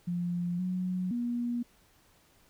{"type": "tone with pitch steps", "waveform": "sine", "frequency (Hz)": [174.9, 183, 239.8], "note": ["F3", "F#3", "A#3"], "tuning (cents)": [3, -19, 49], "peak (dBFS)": -29, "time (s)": [0.07, 1.63], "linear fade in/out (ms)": 10, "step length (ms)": 520, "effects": ["pink hiss -64 dBFS RMS until 2.49 s"]}